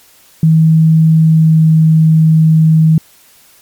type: tone with pitch glide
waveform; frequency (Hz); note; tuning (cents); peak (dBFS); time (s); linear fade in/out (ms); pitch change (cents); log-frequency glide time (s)
sine; 160 to 158.99; D#3 to D#3; +49 to +38; -4; 0.43-2.98; 2; -11; 1.15-1.68
effects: white hiss -45 dBFS RMS until 3.61 s + MP3 96 kbps